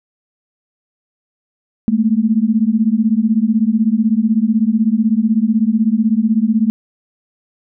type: beating tone pair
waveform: sine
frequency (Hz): 212.5 / 228.5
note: G#3 / A#3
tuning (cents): +40 / -34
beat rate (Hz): 16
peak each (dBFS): -14 / -14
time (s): 1.88-6.7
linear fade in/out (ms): 0
effects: none